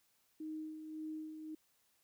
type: tone with tremolo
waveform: sine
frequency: 312 Hz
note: D#4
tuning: 5 cents sharp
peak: -40 dBFS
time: 0.4-1.55 s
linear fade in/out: 5 ms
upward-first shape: sine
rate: 1.8 Hz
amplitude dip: 50%
effects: white hiss -75 dBFS RMS until 2.03 s